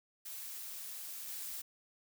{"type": "noise with level steps", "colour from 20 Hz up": "blue", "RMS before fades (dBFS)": [-45, -43], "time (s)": [0.25, 1.62], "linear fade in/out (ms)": 10, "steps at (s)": 1.28, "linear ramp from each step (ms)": 10, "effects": []}